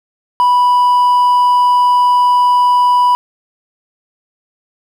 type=tone with hard clipping; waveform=triangle; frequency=985 Hz; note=B5; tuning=5 cents flat; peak=-8 dBFS; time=0.4-3.15 s; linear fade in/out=0 ms; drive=5 dB; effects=none